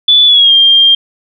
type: tone with pitch glide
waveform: sine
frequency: 3467 to 3198 Hz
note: A7 to G7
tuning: -26 to +34 cents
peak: -3 dBFS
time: 0.08-0.95 s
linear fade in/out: 5 ms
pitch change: -140 cents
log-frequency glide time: 0.26-0.53 s
effects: none